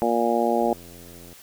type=harmonic tone; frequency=117.4 Hz; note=A#2; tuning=13 cents sharp; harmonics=2 / 3 / 4 / 5 / 6 / 7; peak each=-26 / -26 / -26 / -26 / -26 / -26 dBFS; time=0.02-0.73 s; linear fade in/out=0 ms
type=click train; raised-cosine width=2 ms; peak=-33 dBFS; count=62; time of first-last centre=0.62-1.328 s; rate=86.1 Hz
effects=white hiss -48 dBFS RMS until 1.42 s